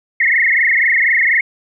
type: tone with frequency modulation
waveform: sine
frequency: 2002 Hz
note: B6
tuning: 23 cents sharp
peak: -10 dBFS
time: 0.2-1.41 s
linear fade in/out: 5 ms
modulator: 24.1 Hz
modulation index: 7.7
effects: none